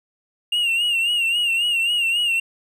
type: tone with vibrato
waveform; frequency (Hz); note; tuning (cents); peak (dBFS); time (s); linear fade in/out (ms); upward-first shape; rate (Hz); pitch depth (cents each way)
triangle; 2800; F7; +4; -16; 0.52-2.4; 5; sine; 3.7; 70
effects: none